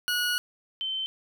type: tone pair in turn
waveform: 20% pulse / sine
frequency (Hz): 1457 / 3087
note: F#6 / G7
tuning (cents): -27 / -27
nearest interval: octave + minor second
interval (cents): 1300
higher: second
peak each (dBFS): -20 / -28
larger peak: first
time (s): 0.08-0.38 / 0.81-1.06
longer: first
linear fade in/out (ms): 0
effects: none